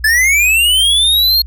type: linear sweep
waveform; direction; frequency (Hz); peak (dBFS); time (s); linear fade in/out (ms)
square; up; 1700 to 4300; -9; 0.04-1.42; 5
effects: added 60 Hz sine -25 dBFS peak until 1.46 s